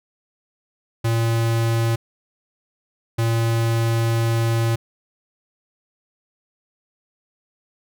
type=tone pair in turn; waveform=square; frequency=114.8 / 114.8 Hz; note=A#2 / A#2; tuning=-26 / -26 cents; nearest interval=unison; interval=0 cents; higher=neither; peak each=-18 dBFS; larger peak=neither; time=1.04-1.96 / 3.18-4.76 s; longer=second; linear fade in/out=10 ms; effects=none